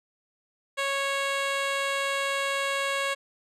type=tone with low-pass filter; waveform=10% pulse; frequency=552 Hz; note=C#5; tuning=7 cents flat; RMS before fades=-28 dBFS; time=0.77-3.15 s; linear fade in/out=20 ms; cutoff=8700 Hz; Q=0.61; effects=none